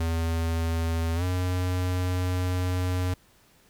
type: tone with pitch glide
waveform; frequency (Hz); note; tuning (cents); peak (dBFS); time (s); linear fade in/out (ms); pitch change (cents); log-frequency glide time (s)
square; 82.41 to 90.91; E2 to F#2; 0 to -30; -25; 0-3.14; 5; +170; 1.15-1.24
effects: pink hiss -60 dBFS RMS until 3.69 s